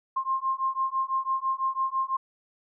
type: beating tone pair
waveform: sine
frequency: 1058 / 1064 Hz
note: C6 / C6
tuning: +19 / +29 cents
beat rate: 6 Hz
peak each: -28 / -28 dBFS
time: 0.16-2.17 s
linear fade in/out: 10 ms
effects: none